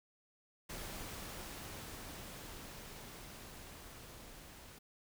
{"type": "noise with level ramp", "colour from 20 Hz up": "pink", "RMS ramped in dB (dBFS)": [-45, -55], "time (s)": [0.69, 4.79], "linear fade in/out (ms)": 10, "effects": []}